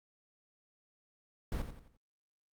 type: noise with echo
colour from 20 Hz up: brown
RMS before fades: -35 dBFS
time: 1.52-1.62 s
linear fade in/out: 2 ms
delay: 87 ms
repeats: 4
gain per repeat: -8 dB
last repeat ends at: 1.968 s
effects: Opus 48 kbps